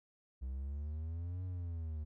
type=exponential two-way sweep; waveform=triangle; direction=up then down; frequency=63 to 92.6 to 75.3 Hz; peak=-36 dBFS; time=0.41-2.05 s; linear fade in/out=20 ms; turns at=1.44 s; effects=none